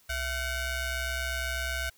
sawtooth ring-modulated tone, 729 Hz, F#5, 26 cents flat, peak -23 dBFS, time 0.09-1.9 s, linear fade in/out 10 ms, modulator 793 Hz, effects white hiss -62 dBFS RMS until 1.97 s

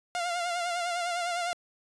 sawtooth tone with vibrato, 698.5 Hz, F5, in tune, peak -25 dBFS, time 0.15-1.53 s, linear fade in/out 0 ms, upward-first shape sine, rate 9.9 Hz, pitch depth 46 cents each way, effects resampled to 22050 Hz

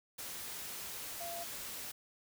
sine tone in noise, 685 Hz, F5, 34 cents flat, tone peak -42 dBFS, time 1.2-1.44 s, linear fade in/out 10 ms, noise white, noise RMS -44 dBFS, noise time 0.18-1.92 s, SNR -1 dB, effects none

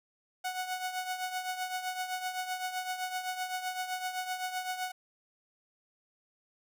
sawtooth tone with tremolo, 738 Hz, F#5, 5 cents flat, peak -27 dBFS, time 0.44-4.92 s, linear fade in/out 10 ms, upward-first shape triangle, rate 7.8 Hz, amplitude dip 70%, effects none

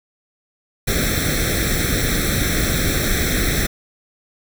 pink noise with comb filter, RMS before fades -19 dBFS, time 0.87-3.67 s, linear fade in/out 10 ms, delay 0.52 ms, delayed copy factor +1, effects none

